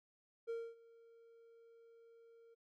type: tone with ADSR envelope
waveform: triangle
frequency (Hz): 461.1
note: A#4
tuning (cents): -19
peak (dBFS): -36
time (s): 0.47-2.55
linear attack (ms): 28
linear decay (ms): 250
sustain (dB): -23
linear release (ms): 17
effects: none